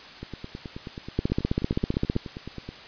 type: two click trains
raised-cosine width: 3 ms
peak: -22 / -10 dBFS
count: 24 / 16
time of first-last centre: 0.23-2.69 / 1.19-2.164 s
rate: 9.35 / 15.4 Hz
effects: white hiss -44 dBFS RMS until 2.87 s + resampled to 11025 Hz